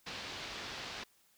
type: low-pass noise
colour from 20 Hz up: white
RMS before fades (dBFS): -44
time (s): 0.06-1.04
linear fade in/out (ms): 10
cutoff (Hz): 4700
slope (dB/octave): 24
effects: white hiss -69 dBFS RMS until 1.37 s